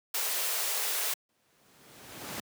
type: high-pass noise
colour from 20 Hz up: white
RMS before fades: -31 dBFS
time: 0.14-1.14 s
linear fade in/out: 5 ms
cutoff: 390 Hz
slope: 48 dB/octave
type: noise with exponential growth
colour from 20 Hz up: pink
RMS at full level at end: -35 dBFS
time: 1.29-2.4 s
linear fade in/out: 2 ms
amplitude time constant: 240 ms
effects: high-pass 150 Hz 12 dB/octave